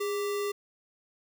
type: tone with sample-and-hold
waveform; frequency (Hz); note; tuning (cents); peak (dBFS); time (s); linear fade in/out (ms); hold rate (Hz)
sine; 409.2; G#4; -26; -28; 0-0.52; 10; 1575
effects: none